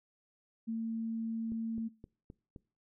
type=tone; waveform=sine; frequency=225.9 Hz; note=A3; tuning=46 cents sharp; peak=-33 dBFS; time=0.67-1.89 s; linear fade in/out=20 ms
type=click train; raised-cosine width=3 ms; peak=-35 dBFS; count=5; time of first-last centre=1.52-2.562 s; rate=3.84 Hz
effects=noise-tail reverb RT60 0.4 s tail -23 dB re dry